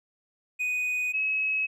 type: tone pair in turn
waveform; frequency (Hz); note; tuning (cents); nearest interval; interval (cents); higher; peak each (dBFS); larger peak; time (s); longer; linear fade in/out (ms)
triangle / sine; 2489 / 2565; D#7 / E7; 0 / -48; minor second; 52; second; -24; neither; 0.59-1.13 / 1.13-1.67; neither; 20
effects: none